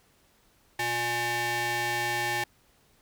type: ring-modulated tone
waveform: sawtooth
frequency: 477.2 Hz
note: A#4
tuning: 41 cents sharp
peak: -20 dBFS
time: 0.79-2.44 s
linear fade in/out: 5 ms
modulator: 1310 Hz
effects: pink hiss -64 dBFS RMS until 3.01 s